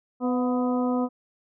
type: harmonic tone with a mistuned harmonic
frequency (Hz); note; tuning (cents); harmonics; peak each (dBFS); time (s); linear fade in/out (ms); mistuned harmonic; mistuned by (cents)
250.3; B3; +23; 1 / 2 / 3 / 4 / 5; -23 / -29 / -33 / -35 / -37; 0.2-1.09; 50; 3; -45
effects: none